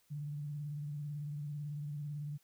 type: tone with vibrato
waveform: sine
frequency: 146.9 Hz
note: D3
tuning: 1 cent sharp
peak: -38 dBFS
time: 0.1-2.38 s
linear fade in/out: 20 ms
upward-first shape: sine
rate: 18 Hz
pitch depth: 49 cents each way
effects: white hiss -72 dBFS RMS until 2.43 s